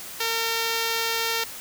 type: tone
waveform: 5% pulse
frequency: 456.3 Hz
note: A#4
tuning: 37 cents flat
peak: -12 dBFS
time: 0.2-1.44 s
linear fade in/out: 5 ms
effects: white hiss -38 dBFS RMS until 1.6 s